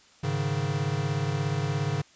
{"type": "chord", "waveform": "square", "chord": "Ab suspended fourth", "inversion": "none", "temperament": "equal", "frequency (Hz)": [103.83, 138.59, 155.56], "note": ["Ab2", "Db3", "Eb3"], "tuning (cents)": [0, 0, 0], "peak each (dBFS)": [-33, -29, -32], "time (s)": [0.23, 2.02], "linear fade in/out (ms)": 10, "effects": ["white hiss -57 dBFS RMS until 2.15 s", "resampled to 16000 Hz"]}